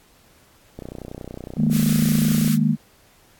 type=click train; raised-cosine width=2 ms; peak=-20 dBFS; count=53; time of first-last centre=0.79-2.478 s; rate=30.8 Hz
type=chord; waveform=sine; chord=D# suspended fourth; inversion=none; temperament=equal; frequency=155.56 / 207.7 / 233.1 Hz; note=D#3 / G#3 / A#3; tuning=0 / 0 / 0 cents; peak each=-20 dBFS; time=1.56-2.77 s; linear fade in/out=50 ms
type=high-pass noise; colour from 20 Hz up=white; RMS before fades=-30 dBFS; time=1.7-2.58 s; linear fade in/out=50 ms; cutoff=1100 Hz; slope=96 dB/octave
effects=pink hiss -55 dBFS RMS until 3.39 s + AAC 64 kbps